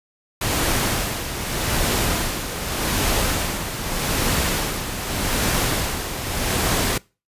pink noise with tremolo, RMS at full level -20 dBFS, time 0.41-6.98 s, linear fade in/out 5 ms, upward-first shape sine, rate 0.83 Hz, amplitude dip 60%, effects noise-tail reverb RT60 0.3 s tail -23 dB re dry + resampled to 32000 Hz

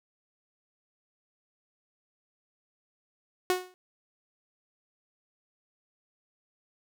sawtooth tone with exponential decay, 365.9 Hz, F#4, 19 cents flat, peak -17 dBFS, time 3.5-3.74 s, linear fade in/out 0 ms, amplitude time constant 52 ms, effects none

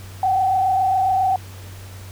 sine tone with frequency modulation, 760 Hz, F#5, 46 cents sharp, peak -15 dBFS, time 0.23-1.36 s, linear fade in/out 2 ms, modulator 27.3 Hz, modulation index 0.86, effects added 95 Hz sine -35 dBFS peak until 2.11 s + pink hiss -43 dBFS RMS until 2.11 s

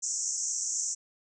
white band-pass noise, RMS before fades -32 dBFS, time 0.02-0.95 s, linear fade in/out 20 ms, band 5700 to 7700 Hz, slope 96 dB/octave, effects none

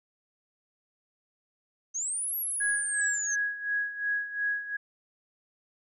sine linear two-way sweep, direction up then down, 6140 to 11650 to 6140 Hz, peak -29 dBFS, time 1.94-3.36 s, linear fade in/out 20 ms, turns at 2.36 s
sine tone with tremolo, 1661.2 Hz, G#6, in tune, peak -25 dBFS, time 2.6-4.77 s, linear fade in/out 10 ms, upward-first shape sine, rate 2.8 Hz, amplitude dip 75%
effects none

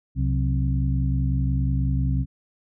harmonic tone with a mistuned harmonic, 65.8 Hz, C2, 10 cents sharp, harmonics 1 / 2 / 3 / 4, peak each -23 / -23 / -31 / -31 dBFS, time 0.15-2.26 s, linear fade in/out 50 ms, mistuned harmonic 3, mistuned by -140 cents, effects none

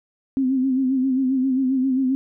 sine tone with vibrato, 262.1 Hz, C4, 3 cents sharp, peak -17 dBFS, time 0.37-2.15 s, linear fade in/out 0 ms, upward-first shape sine, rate 7.5 Hz, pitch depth 58 cents each way, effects none

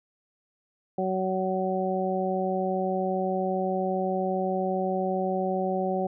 harmonic tone, 187.5 Hz, F#3, 23 cents sharp, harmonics 1 / 2 / 3 / 4, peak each -30 / -30 / -30 / -30 dBFS, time 0.98-6.07 s, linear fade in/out 5 ms, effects none

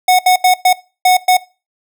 square tone bursts at uneven times, 735 Hz, F#5, 12 cents flat, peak -7 dBFS, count 6, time 0.08-0.19 / 0.26-0.36 / 0.44-0.54 / 0.65-0.73 / 1.05-1.17 / 1.28-1.37 s, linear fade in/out 5 ms, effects noise-tail reverb RT60 0.3 s tail -20 dB re dry

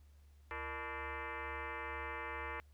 sine tone with frequency modulation, 466.2 Hz, A#4, in tune, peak -40 dBFS, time 0.51-2.6 s, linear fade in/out 0 ms, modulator 268 Hz, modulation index 7, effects added 72 Hz sine -59 dBFS peak until 2.73 s + pink hiss -75 dBFS RMS until 2.73 s

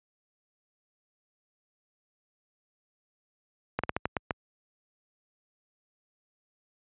slowing click train, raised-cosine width 0.5 ms, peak -12 dBFS, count 7, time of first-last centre 3.79-4.308 s, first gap 46 ms, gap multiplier 1.25, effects high-pass 60 Hz 12 dB/octave + resampled to 8000 Hz

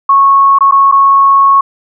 sine tone with dropouts, 1101 Hz, C#6, 12 cents flat, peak -3 dBFS, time 0.09-1.61 s, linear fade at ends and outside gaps 5 ms, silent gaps 0.587-0.607 / 0.712-0.721 / 0.915-0.922 s, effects none

